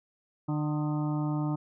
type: harmonic tone with a mistuned harmonic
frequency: 150 Hz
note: D3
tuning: 37 cents sharp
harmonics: 1 / 2 / 4 / 5 / 6 / 7 / 8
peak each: -29 / -31 / -44 / -43 / -43 / -46 / -45 dBFS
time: 0.48-1.56 s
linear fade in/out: 10 ms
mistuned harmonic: 8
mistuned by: +57 cents
effects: none